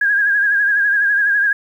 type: tone with vibrato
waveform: sine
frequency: 1636 Hz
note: G#6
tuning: 26 cents flat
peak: -12 dBFS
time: 0.01-1.53 s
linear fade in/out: 5 ms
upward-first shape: sine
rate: 12 Hz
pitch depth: 55 cents each way
effects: 8-bit